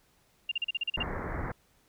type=tone bursts; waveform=sine; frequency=2794 Hz; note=F7; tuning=in tune; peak=-27 dBFS; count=9; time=0.49-1.028 s; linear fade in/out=5 ms; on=26 ms; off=38 ms
type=low-pass noise; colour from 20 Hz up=pink; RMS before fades=-35 dBFS; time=0.97-1.52 s; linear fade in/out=5 ms; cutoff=2100 Hz; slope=96 dB/octave
effects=pink hiss -67 dBFS RMS until 1.88 s